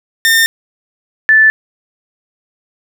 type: tone pair in turn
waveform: sawtooth / sine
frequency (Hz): 1813 / 1754.3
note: A#6 / A6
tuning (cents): -49 / -6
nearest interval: minor second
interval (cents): 57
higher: first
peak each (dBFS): -4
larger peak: neither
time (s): 0.25-0.46 / 1.29-1.5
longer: neither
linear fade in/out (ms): 0
effects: none